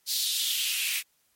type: noise with high-pass filter sweep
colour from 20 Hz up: white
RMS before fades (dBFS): -28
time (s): 0.06-1.03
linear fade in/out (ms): 50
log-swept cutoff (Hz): 4400 to 2300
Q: 4.1
effects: white hiss -69 dBFS RMS until 1.35 s + MP3 64 kbps